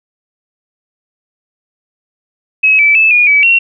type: tone with pitch steps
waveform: sine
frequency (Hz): 2562 / 2312 / 2619 / 2440 / 2288 / 2733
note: E7 / D7 / E7 / D#7 / D7 / F7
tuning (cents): -50 / -28 / -12 / -34 / -46 / -38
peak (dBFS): -5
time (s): 2.63-3.59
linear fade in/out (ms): 10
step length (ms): 160
effects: none